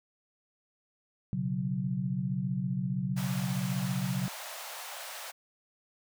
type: chord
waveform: sine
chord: B suspended second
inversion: none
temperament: equal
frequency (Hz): 123.47 / 138.59 / 185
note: B2 / C#3 / F#3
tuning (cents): 0 / 0 / 0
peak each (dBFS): -36 / -33 / -32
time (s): 1.33-4.28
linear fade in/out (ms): 0
type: high-pass noise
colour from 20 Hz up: pink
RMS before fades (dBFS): -42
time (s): 3.16-5.32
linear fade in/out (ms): 20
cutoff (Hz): 570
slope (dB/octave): 48
effects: none